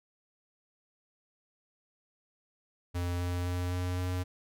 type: tone with pitch steps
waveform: square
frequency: 88 / 88.66 / 89.33 / 90 / 90.68 Hz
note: F2 / F2 / F2 / F#2 / F#2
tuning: +14 / +27 / +40 / -47 / -34 cents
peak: -31 dBFS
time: 2.94-4.24 s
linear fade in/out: 20 ms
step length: 260 ms
effects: none